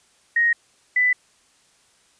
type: tone pair in turn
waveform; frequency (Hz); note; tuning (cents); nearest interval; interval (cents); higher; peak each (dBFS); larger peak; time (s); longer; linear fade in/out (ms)
sine; 1873 / 1993.2; A#6 / B6; +8 / +15; minor second; 107; second; -15; neither; 0.36-0.53 / 0.96-1.13; neither; 5
effects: white hiss -59 dBFS RMS until 2.19 s + resampled to 22050 Hz